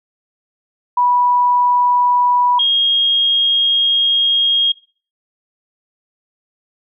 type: tone pair in turn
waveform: sine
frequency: 980 / 3255 Hz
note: B5 / G#7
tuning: -14 / -36 cents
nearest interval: octave + major sixth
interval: 2078 cents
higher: second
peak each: -11 dBFS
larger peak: neither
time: 0.97-2.59 / 2.59-4.72 s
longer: second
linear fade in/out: 5 ms
effects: noise-tail reverb RT60 0.4 s tail -21 dB re dry